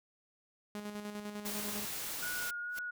sawtooth tone with tremolo, 207.7 Hz, G#3, in tune, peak -35 dBFS, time 0.75-1.85 s, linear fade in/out 0 ms, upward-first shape square, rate 10 Hz, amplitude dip 45%
white noise, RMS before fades -40 dBFS, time 1.45-2.51 s, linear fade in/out 10 ms
sine tone with vibrato, 1446 Hz, F#6, 40 cents flat, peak -37 dBFS, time 2.22-2.91 s, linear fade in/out 10 ms, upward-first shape sine, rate 2.2 Hz, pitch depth 21 cents each way
white noise with exponential growth, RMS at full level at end -40 dBFS, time 2.69-2.79 s, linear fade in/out 5 ms, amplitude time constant 20 ms
effects none

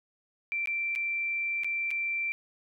sine tone with dropouts, 2349 Hz, D7, in tune, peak -28 dBFS, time 0.52-2.32 s, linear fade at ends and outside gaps 0 ms, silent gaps 0.658-0.673 / 0.952-0.959 / 1.635-1.645 / 1.906-1.912 s, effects none

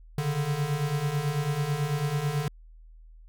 square beating tone pair, 139.7 / 148.8 Hz, C#3 / D3, +14 / +23 cents, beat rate 9.1 Hz, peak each -32 / -28 dBFS, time 0.18-2.48 s, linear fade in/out 2 ms, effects added 40 Hz sine -47 dBFS peak until 3.28 s

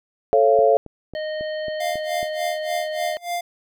sine chord, A augmented, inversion none, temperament just, 440 / 550 / 687.5 Hz, A4 / C#5 / E#5, 0 / -14 / -27 cents, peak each -17 dBFS, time 0.33-0.77 s, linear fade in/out 0 ms
click train, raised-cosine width 2 ms, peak -23 dBFS, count 7, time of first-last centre 0.59-2.229 s, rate 3.66 Hz
harmonic tone, 618 Hz, D#5, 12 cents flat, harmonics 1 / 3 / 5 / 7, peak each -25 / -35 / -39 / -42 dBFS, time 1.15-3.17 s, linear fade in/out 0 ms
square tone with tremolo, 698.5 Hz, F5, in tune, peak -23 dBFS, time 1.8-3.41 s, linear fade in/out 5 ms, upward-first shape sine, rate 3.4 Hz, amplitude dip 95%
effects none

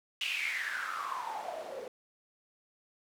white noise with band-pass filter sweep, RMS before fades -37 dBFS, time 0.21-1.88 s, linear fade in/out 2 ms, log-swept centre 2900 to 460 Hz, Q 8.9, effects none

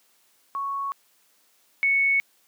sine tone pair in turn, 1108.7 / 2213 Hz, C#6 / C#7, 0 / -3 cents, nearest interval octave, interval 1197 cents, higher second, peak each -26 / -18 dBFS, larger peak second, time 0.55-0.92 / 1.83-2.2 s, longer neither, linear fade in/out 0 ms, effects white hiss -63 dBFS RMS until 2.47 s + high-pass 200 Hz 12 dB/octave

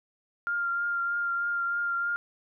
sine tone with vibrato, 1396.9 Hz, F6, in tune, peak -26 dBFS, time 0.47-2.16 s, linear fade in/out 0 ms, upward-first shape triangle, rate 3.2 Hz, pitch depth 20 cents each way, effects none

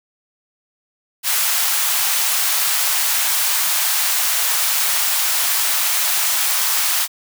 white high-pass noise, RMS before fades -18 dBFS, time 1.23-7.08 s, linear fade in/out 50 ms, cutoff 730 Hz, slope 24 dB/octave, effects none

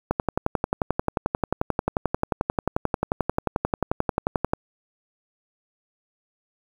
click train, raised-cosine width 1 ms, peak -7 dBFS, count 51, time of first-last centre 0.11-4.535 s, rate 11.3 Hz, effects 7-bit

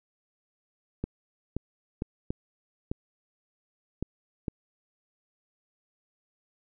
clicks, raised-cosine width 3 ms, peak -17 dBFS, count 7, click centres 1.04 / 1.566 / 2.021 / 2.305 / 2.915 / 4.026 / 4.482 s, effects none

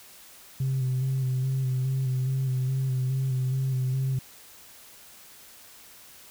sine tone with vibrato, 130.9 Hz, C3, 1 cent sharp, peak -22 dBFS, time 0.6-4.19 s, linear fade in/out 5 ms, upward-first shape square, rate 2.4 Hz, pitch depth 27 cents each way, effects tanh soft clip ceiling -21 dBFS + white hiss -50 dBFS RMS until 6.3 s

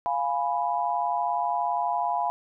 sine chord, F diminished, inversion none, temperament equal, 698.5 / 830.6 / 987.8 Hz, F5 / Ab5 / Cb6, 0 / 0 / 0 cents, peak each -28 dBFS, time 0.06-2.3 s, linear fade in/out 0 ms, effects none

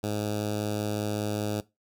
10% pulse tone with notch filter, 105.2 Hz, G#2, 23 cents sharp, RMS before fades -30 dBFS, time 0.03-1.61 s, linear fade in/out 10 ms, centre 1900 Hz, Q 1.1, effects noise-tail reverb RT60 0.2 s tail -19 dB re dry

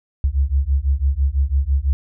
sine beating tone pair, 66 / 72 Hz, C2 / D2, +16 / -34 cents, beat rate 6 Hz, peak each -18 dBFS, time 0.24-1.93 s, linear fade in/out 0 ms, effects none

